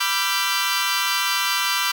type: chord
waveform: 15% pulse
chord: G dominant seventh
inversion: first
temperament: equal with one note detuned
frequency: 987.8 / 1174.7 / 1361.9 / 1568 Hz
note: B5 / D6 / F6 / G6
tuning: 0 / 0 / -44 / 0 cents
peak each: -19 dBFS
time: 0-1.92 s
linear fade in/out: 10 ms
effects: none